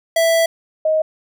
square / sine tone pair in turn, 660 / 627.3 Hz, E5 / D#5, +2 / +14 cents, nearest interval minor second, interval 88 cents, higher first, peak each -13 dBFS, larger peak neither, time 0.16-0.46 / 0.85-1.02 s, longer first, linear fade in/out 5 ms, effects none

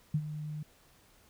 sine tone with ADSR envelope, 151.7 Hz, D#3, 44 cents flat, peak -24 dBFS, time 0.14-0.63 s, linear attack 6 ms, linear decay 60 ms, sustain -12 dB, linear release 5 ms, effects pink hiss -63 dBFS RMS until 1.29 s

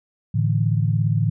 sine chord, A suspended fourth, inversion none, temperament equal, 110 / 146.83 / 164.81 Hz, A2 / D3 / E3, 0 / 0 / 0 cents, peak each -19 / -22 / -24 dBFS, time 0.34-1.3 s, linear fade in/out 10 ms, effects none

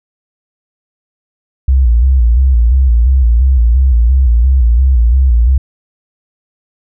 sine tone with vibrato, 61.7 Hz, B1, 1 cent flat, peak -5 dBFS, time 1.68-5.58 s, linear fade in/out 5 ms, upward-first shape square, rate 2.9 Hz, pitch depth 110 cents each way, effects none

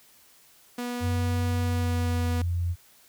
sawtooth tone, 243.6 Hz, B3, 24 cents flat, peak -26 dBFS, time 0.78-2.42 s, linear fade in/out 5 ms
sine tone with pitch glide, 92.5 to 86.81 Hz, F#2 to F2, 0 to -10 cents, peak -24 dBFS, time 1-2.76 s, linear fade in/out 50 ms, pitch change -110 cents, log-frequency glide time 1.61-2.33 s
effects white hiss -57 dBFS RMS until 3.08 s

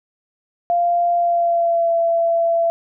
sine tone with pitch glide, 694 to 672.3 Hz, F5 to E5, -11 to +34 cents, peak -14 dBFS, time 0.7-2.7 s, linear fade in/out 0 ms, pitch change -55 cents, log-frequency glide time 1.15-1.92 s, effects none

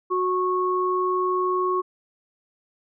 sine tone pair together, 367.1 / 1100 Hz, F#4 / C#6, -14 / -14 cents, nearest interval octave + perfect fifth, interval 1900 cents, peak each -23 dBFS, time 0.1-1.82 s, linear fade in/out 20 ms, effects none

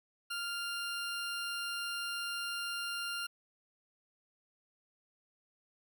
20% pulse tone, 1396.9 Hz, F6, in tune, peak -31 dBFS, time 0.3-3.27 s, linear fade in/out 10 ms, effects none

